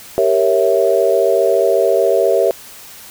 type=chord; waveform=sine; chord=G diminished seventh; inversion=none; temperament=equal; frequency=392 / 466.2 / 554.4 / 659.3 Hz; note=G4 / Bb4 / Db5 / Fb5; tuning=0 / 0 / 0 / 0 cents; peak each=-16 dBFS; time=0.18-2.51 s; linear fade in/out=0 ms; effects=white hiss -37 dBFS RMS until 3.1 s